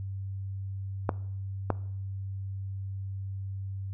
clicks, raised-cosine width 1 ms, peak -11 dBFS, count 2, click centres 1.092 / 1.703 s, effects noise-tail reverb RT60 0.7 s tail -20 dB re dry + added 97 Hz sine -33 dBFS peak until 3.93 s

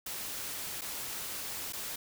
white noise with dropouts, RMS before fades -39 dBFS, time 0.06-1.96 s, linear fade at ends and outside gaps 5 ms, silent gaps 0.811-0.817 / 1.725-1.732 s, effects none

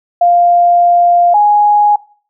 sine tone pair in turn, 698.5 / 830.7 Hz, F5 / G#5, 0 / 0 cents, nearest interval minor third, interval 300 cents, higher second, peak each -5 dBFS, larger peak neither, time 0.21-1.34 / 1.34-1.96 s, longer first, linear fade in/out 5 ms, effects noise-tail reverb RT60 0.4 s tail -20 dB re dry

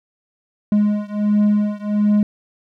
triangle beating tone pair, 207.7 / 209.1 Hz, G#3 / G#3, 0 / +12 cents, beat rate 1.4 Hz, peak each -15 / -16 dBFS, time 0.72-2.23 s, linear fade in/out 2 ms, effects none

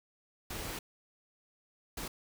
pink noise bursts at uneven times, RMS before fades -40 dBFS, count 2, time 0.5-0.79 / 1.97-2.08 s, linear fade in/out 5 ms, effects none

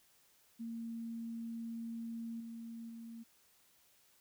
sine tone with level steps, 229.6 Hz, A#3, 26 cents flat, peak -40 / -44 / -46 dBFS, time 0.59-3.24 s, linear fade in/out 20 ms, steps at 2.4 / 2.89 s, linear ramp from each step 5 ms, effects white hiss -69 dBFS RMS until 4.2 s

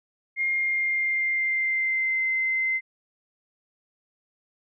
sine tone with pitch glide, 2127 to 2070 Hz, C7 to C7, +28 to -19 cents, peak -22 dBFS, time 0.36-2.81 s, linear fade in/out 50 ms, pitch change -47 cents, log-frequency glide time 0.48-2.28 s, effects none

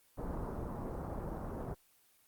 pink low-pass noise, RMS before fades -40 dBFS, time 0.17-1.75 s, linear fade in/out 20 ms, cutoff 1100 Hz, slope 24 dB/octave, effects white hiss -68 dBFS RMS until 2.27 s + Opus 24 kbps

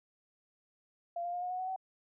sine tone with pitch steps, 689 / 699.8 / 710.8 / 722 / 733.4 / 744.9 / 756.6 Hz, F5 / F5 / F5 / F#5 / F#5 / F#5 / F#5, -24 / +3 / +30 / -43 / -15 / +11 / +38 cents, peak -34 dBFS, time 1.16-1.762 s, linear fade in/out 5 ms, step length 86 ms, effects none

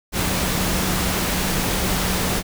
sine tone in noise, 184.1 Hz, F#3, 8 cents flat, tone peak -27 dBFS, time 0.12-2.43 s, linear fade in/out 50 ms, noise pink, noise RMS -22 dBFS, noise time 0.12-2.43 s, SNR -8 dB, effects none

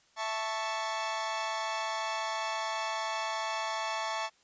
sawtooth chord, A major, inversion second, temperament equal, 659.3 / 880 / 1108.7 Hz, E5 / A5 / C#6, 0 / 0 / 0 cents, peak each -34 / -31 / -33 dBFS, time 0.16-4.3 s, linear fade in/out 50 ms, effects white hiss -66 dBFS RMS until 4.43 s + resampled to 16000 Hz

